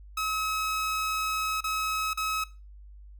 sawtooth tone with dropouts, 1282 Hz, E6, 49 cents flat, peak -24 dBFS, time 0.17-2.44 s, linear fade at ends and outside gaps 5 ms, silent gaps 1.607-1.64 / 2.134-2.173 s, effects noise-tail reverb RT60 0.3 s tail -19 dB re dry + added 50 Hz sine -45 dBFS peak until 3.19 s

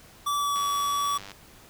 square tone with pitch glide, 1156 to 1140.1 Hz, D6 to C#6, -28 to +48 cents, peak -25 dBFS, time 0.26-1.18 s, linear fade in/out 10 ms, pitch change -24 cents, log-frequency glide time 0.37-0.56 s
click train, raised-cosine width 0.2 ms, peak -24 dBFS, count 76, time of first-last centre 0.56-1.317 s, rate 99.1 Hz
effects pink hiss -52 dBFS RMS until 1.69 s

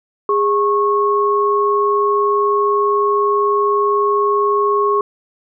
sine tone pair together, 410.1 / 1096 Hz, G#4 / C#6, -22 / -20 cents, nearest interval octave + perfect fourth, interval 1702 cents, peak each -15 dBFS, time 0.29-5.01 s, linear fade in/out 2 ms, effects none

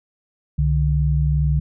sine tone pair together, 66.15 / 148.5 Hz, C2 / D3, +20 / +20 cents, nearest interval octave + major second, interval 1400 cents, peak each -18 dBFS, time 0.58-1.6 s, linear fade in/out 10 ms, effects none

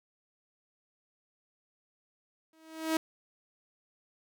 sawtooth tone with exponential growth, 319.7 Hz, D#4, 47 cents sharp, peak -20 dBFS, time 2.53-2.97 s, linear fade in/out 2 ms, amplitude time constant 94 ms, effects none

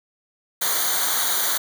white noise with comb filter, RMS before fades -22 dBFS, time 0.61-1.58 s, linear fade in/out 10 ms, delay 0.38 ms, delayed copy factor -0.9, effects none

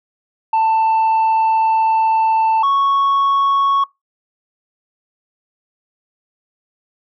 sine tone pair in turn, 888 / 1107.7 Hz, A5 / C#6, +16 / -2 cents, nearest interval major third, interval 382 cents, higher second, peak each -9 dBFS, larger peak neither, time 0.53-2.63 / 2.63-3.84 s, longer first, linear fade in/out 5 ms, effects noise-tail reverb RT60 0.2 s tail -24 dB re dry + tanh soft clip ceiling -11 dBFS

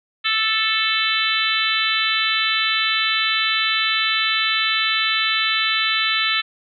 harmonic tone, 440 Hz, A4, in tune, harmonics 3 / 4 / 5 / 6 / 7 / 8 / 9, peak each -25 / -25 / -25 / -25 / -25 / -25 / -25 dBFS, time 0.24-6.42 s, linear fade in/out 20 ms, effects none

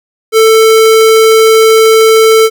square tone, 443.5 Hz, A4, 14 cents sharp, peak -3 dBFS, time 0.32-2.5 s, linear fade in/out 50 ms, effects none

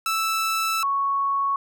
sawtooth / sine tone pair in turn, 1318.5 / 1108.7 Hz, E6 / C#6, 0 / 0 cents, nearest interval minor third, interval 300 cents, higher first, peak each -18 / -20 dBFS, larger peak first, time 0.06-0.83 / 0.83-1.56 s, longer first, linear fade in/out 2 ms, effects none

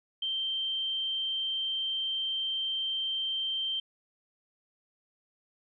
sine tone, 3136 Hz, G7, in tune, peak -29 dBFS, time 0.22-3.8 s, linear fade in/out 5 ms, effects none

